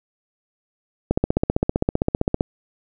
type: click train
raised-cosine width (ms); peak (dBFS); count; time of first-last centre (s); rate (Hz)
2; -4; 21; 1.11-2.409; 15.4
effects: none